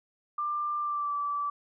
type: tone with pitch glide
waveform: sine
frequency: 1189 to 1158.5 Hz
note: D6 to D6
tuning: +21 to -24 cents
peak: -28 dBFS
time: 0.38-1.5 s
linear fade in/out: 5 ms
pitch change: -45 cents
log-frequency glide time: 0.79-1.14 s
effects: none